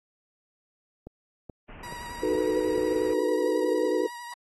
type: click train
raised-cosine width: 2 ms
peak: -27 dBFS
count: 5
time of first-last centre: 1.07-2.779 s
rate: 2.34 Hz
type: low-pass noise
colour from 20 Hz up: pink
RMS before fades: -45 dBFS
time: 1.68-3.14 s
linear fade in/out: 10 ms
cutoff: 2900 Hz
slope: 96 dB/octave
type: tone with vibrato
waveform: 30% pulse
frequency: 958 Hz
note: A#5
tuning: 47 cents sharp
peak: -35 dBFS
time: 1.83-4.34 s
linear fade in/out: 5 ms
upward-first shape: sine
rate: 11 Hz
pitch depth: 26 cents each way
type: chord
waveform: sine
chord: B dominant seventh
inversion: first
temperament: equal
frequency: 311.1 / 370 / 440 / 493.9 Hz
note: D#4 / F#4 / A4 / B4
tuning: 0 / 0 / 0 / 0 cents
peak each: -30 / -30 / -29 / -29 dBFS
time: 2.22-4.07 s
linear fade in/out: 10 ms
effects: AAC 32 kbps